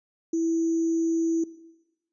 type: tone with sample-and-hold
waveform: sine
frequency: 329.6 Hz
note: E4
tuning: in tune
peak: -22 dBFS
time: 0.33-1.44 s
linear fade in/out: 5 ms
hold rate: 6300 Hz
effects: noise-tail reverb RT60 1.0 s tail -17 dB re dry + resampled to 22050 Hz